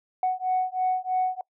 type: beating tone pair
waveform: sine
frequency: 740 / 743.1 Hz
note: F#5 / F#5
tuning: 0 / +7 cents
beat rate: 3.1 Hz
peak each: -25 dBFS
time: 0.23-1.41 s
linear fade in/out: 2 ms
effects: noise-tail reverb RT60 0.1 s tail -24 dB re dry + tanh soft clip ceiling -17 dBFS